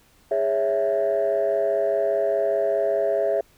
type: chord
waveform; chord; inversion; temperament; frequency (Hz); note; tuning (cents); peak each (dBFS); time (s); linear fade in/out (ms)
sine; C# minor; second; equal with one note detuned; 412.2 / 554.4 / 659.3; G#4 / C#5 / E5; -13 / 0 / 0; -24 / -23 / -21; 0.31-3.41; 5
effects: tanh soft clip ceiling -14 dBFS + pink hiss -58 dBFS RMS until 3.57 s